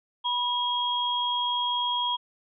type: tone pair together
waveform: sine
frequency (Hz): 977 / 3272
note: B5 / G#7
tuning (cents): -19 / -26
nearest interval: octave + major sixth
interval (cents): 2093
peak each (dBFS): -27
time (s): 0.24-2.17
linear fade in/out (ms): 20
effects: none